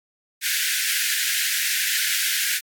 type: high-pass noise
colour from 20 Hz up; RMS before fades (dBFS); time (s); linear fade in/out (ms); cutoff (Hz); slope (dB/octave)
pink; -23; 0.41-2.61; 50; 1500; 96
effects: AAC 64 kbps